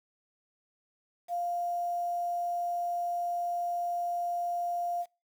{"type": "tone with quantisation", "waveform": "sine", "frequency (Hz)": 698.5, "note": "F5", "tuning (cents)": 0, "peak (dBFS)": -29, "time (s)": [1.28, 5.06], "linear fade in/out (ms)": 50, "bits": 9, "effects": ["noise-tail reverb RT60 0.3 s tail -25 dB re dry"]}